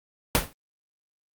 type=noise with exponential decay; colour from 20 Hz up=pink; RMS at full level=-17 dBFS; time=0.35-0.53 s; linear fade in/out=0 ms; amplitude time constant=39 ms; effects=Opus 48 kbps